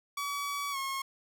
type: tone with pitch glide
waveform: sawtooth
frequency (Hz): 1139 to 1083.2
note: C#6 to C#6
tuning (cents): +47 to -40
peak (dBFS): -29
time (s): 0.17-1.02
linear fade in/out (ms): 5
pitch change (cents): -87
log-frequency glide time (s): 0.71-0.77
effects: none